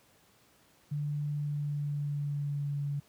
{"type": "tone with pitch glide", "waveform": "sine", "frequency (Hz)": [146.83, 143.06], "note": ["D3", "D3"], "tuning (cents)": [0, -45], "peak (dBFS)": -30, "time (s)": [0.91, 3], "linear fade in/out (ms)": 10, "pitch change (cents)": -45, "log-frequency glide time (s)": [1.35, 2.79], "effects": ["pink hiss -64 dBFS RMS until 3.08 s", "high-pass 80 Hz 12 dB/octave"]}